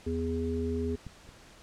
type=harmonic tone; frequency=82.41 Hz; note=E2; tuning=in tune; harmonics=1 / 3 / 5; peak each=-33 / -33 / -33 dBFS; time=0.06-0.96 s; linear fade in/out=10 ms
type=clicks; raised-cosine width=5 ms; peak=-29 / -37 dBFS; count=2; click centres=1.067 / 1.29 s
effects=pink hiss -54 dBFS RMS until 1.62 s + low-pass 8000 Hz 12 dB/octave